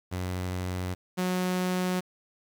sawtooth tone pair in turn, 91.3 / 182.6 Hz, F#2 / F#3, -23 / -23 cents, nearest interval octave, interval 1200 cents, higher second, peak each -26 / -22 dBFS, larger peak second, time 0.11-0.95 / 1.17-2.01 s, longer neither, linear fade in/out 20 ms, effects 9-bit

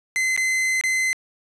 45% pulse tone with dropouts, 2053 Hz, C7, 33 cents flat, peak -19 dBFS, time 0.16-1.13 s, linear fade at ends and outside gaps 0 ms, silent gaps 0.364-0.376 / 0.811-0.838 s, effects resampled to 22050 Hz + 9-bit

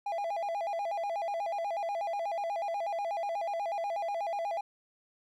triangle tone with vibrato, 737 Hz, F#5, 7 cents flat, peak -29 dBFS, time 0.06-4.61 s, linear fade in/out 5 ms, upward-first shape square, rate 8.2 Hz, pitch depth 170 cents each way, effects none

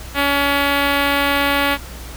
5% pulse tone with notch filter, 282.3 Hz, C#4, 32 cents sharp, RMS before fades -17 dBFS, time 0.14-1.78 s, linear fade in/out 50 ms, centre 7200 Hz, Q 0.59, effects added 60 Hz sine -32 dBFS peak until 2.16 s + pink hiss -36 dBFS RMS until 2.16 s

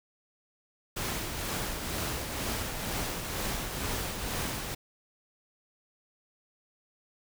pink noise with tremolo, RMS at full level -32 dBFS, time 0.96-4.75 s, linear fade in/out 10 ms, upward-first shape triangle, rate 2.1 Hz, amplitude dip 45%, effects none

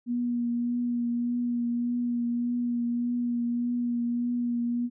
sine tone with vibrato, 240 Hz, B3, 49 cents flat, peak -25 dBFS, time 0.06-4.9 s, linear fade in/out 50 ms, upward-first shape triangle, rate 1.7 Hz, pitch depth 21 cents each way, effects none

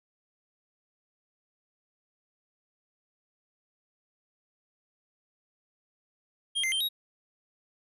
square tone with pitch steps, 3218 / 2087 / 3143 / 3796 Hz, G7 / C7 / G7 / A#7, +45 / -5 / +4 / +31 cents, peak -27 dBFS, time 6.55-6.89 s, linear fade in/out 20 ms, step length 85 ms, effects resampled to 32000 Hz

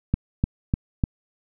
click train, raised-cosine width 5 ms, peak -7 dBFS, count 4, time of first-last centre 0.14-1.038 s, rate 3.34 Hz, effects none

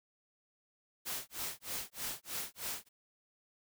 white noise with tremolo, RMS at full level -38 dBFS, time 1.05-2.89 s, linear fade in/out 20 ms, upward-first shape sine, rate 3.2 Hz, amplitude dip 100%, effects none

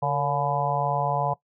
harmonic tone with a mistuned harmonic, 142.5 Hz, C#3, 48 cents sharp, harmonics 1 / 3 / 4 / 5 / 6 / 7, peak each -28 / -34 / -30 / -28 / -29 / -30 dBFS, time 0.02-1.34 s, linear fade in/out 10 ms, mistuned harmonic 3, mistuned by +110 cents, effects noise-tail reverb RT60 0.1 s tail -18 dB re dry

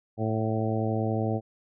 harmonic tone with a mistuned harmonic, 110.7 Hz, A2, 11 cents sharp, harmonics 1 / 2 / 3 / 4 / 5 / 6 / 7, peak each -28 / -31 / -33 / -34 / -35 / -36 / -36 dBFS, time 0.17-1.41 s, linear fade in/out 50 ms, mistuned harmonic 7, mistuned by -26 cents, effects none

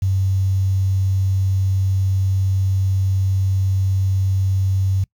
sine tone with quantisation, 95.8 Hz, G2, 39 cents flat, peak -15 dBFS, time 0.02-5.04 s, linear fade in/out 5 ms, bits 7, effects noise-tail reverb RT60 0.1 s tail -24 dB re dry

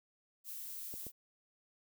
violet noise, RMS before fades -45 dBFS, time 0.44-1.12 s, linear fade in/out 50 ms
clicks, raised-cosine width 2 ms, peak -36 dBFS, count 2, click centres 0.94 / 1.067 s
effects none

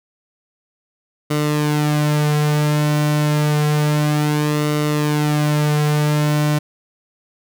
sawtooth tone with flanger, 149.6 Hz, D3, 32 cents sharp, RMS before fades -17 dBFS, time 1.3-6.59 s, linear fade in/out 10 ms, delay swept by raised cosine 1.2 to 4.3 ms, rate 0.29 Hz, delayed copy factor -0.6, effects none

